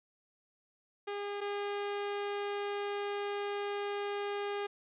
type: tone pair in turn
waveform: sawtooth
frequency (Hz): 406.7 / 406.7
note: G#4 / G#4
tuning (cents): -36 / -36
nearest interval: unison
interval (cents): 0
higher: neither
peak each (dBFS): -32 / -30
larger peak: second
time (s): 1.07-1.41 / 1.41-4.67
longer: second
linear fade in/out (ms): 10
effects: resampled to 8000 Hz